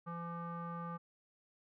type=tone with low-pass filter; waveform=square; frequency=170 Hz; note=F3; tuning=46 cents flat; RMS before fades=-43 dBFS; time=0.06-0.98 s; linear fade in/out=20 ms; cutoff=1200 Hz; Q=5.8; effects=none